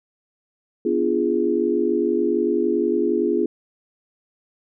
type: chord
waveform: sine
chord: B diminished seventh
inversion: none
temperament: equal with one note detuned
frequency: 246.9 / 293.7 / 344.4 / 415.3 Hz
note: B3 / D4 / F4 / Ab4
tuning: 0 / 0 / -24 / 0 cents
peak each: -25 / -26 / -21 / -22 dBFS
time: 0.85-3.46 s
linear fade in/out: 5 ms
effects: none